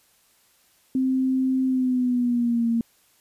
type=tone with pitch glide; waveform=sine; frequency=261.1 to 231.3 Hz; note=C4 to A#3; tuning=-3 to -13 cents; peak=-19 dBFS; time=0.95-2.81 s; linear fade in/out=2 ms; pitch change=-210 cents; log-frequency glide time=1.66-2.68 s; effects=white hiss -61 dBFS RMS until 3.2 s + resampled to 32000 Hz